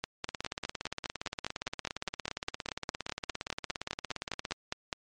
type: two click trains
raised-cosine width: 0.2 ms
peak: -17 / -15 dBFS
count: 74 / 25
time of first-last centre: 0.29-4.51 / 0.04-4.928 s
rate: 17.3 / 4.91 Hz
effects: MP3 48 kbps